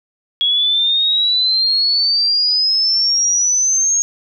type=exponential sweep; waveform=sine; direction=up; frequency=3322 to 6580 Hz; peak=-12 dBFS; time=0.41-4.02 s; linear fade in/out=0 ms; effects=none